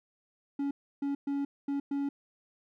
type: tone bursts at uneven times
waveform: triangle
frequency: 280.9 Hz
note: C#4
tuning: 23 cents sharp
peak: -27 dBFS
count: 5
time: 0.59-0.71 / 1.02-1.15 / 1.27-1.45 / 1.68-1.8 / 1.91-2.09 s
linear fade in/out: 5 ms
effects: none